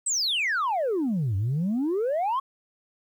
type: exponential two-way sweep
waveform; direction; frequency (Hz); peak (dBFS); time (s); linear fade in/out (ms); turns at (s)
sine; down then up; 8372 to 92.8 to 1117; -21; 0.06-2.4; 10; 1.36
effects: tanh soft clip ceiling -21 dBFS + 10-bit